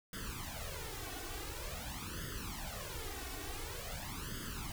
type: noise with flanger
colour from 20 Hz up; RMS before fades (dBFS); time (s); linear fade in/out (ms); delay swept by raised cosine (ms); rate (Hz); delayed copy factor
pink; -43; 0.13-4.72; 2; 0.61 to 2.71; 0.47; +1
effects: none